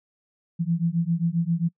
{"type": "beating tone pair", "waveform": "sine", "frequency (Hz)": [164.81, 172.31], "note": ["E3", "F3"], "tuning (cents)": [0, -23], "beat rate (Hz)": 7.5, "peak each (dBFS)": -24, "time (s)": [0.59, 1.69], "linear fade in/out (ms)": 20, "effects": ["noise-tail reverb RT60 0.1 s tail -26 dB re dry"]}